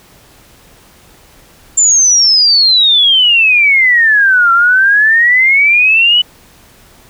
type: exponential two-way sweep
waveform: sine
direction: down then up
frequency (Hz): 7270 to 1356 to 2993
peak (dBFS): -5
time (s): 1.77-6.22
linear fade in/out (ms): 10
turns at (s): 4.52
effects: pink hiss -43 dBFS RMS until 7.09 s